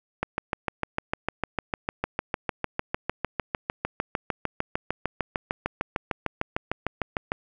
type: click train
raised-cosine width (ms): 0.5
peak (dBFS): -10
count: 48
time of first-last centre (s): 0.23-7.319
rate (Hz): 6.63
effects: none